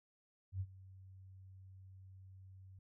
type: tone with ADSR envelope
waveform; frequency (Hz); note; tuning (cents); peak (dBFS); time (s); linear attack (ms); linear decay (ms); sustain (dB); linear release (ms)
sine; 94.8; F#2; +43; -35; 0.52-2.79; 84; 53; -19; 4
effects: none